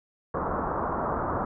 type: low-pass noise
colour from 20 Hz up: white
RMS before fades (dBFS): -29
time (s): 0.34-1.45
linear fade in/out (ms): 2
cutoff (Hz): 1300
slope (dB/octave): 48
effects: none